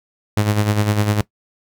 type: tone with tremolo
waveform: sawtooth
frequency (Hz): 104.7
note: G#2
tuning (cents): +15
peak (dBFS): -9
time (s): 0.37-1.21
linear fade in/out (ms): 0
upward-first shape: sine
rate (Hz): 9.9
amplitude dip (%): 60
effects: noise-tail reverb RT60 0.1 s tail -19 dB re dry